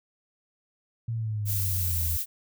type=linear sweep; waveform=sine; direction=down; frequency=116.54 to 77.78 Hz; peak=-27 dBFS; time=1.08-2.17 s; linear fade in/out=5 ms
type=noise; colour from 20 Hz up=violet; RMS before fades=-30 dBFS; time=1.45-2.26 s; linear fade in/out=50 ms
effects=none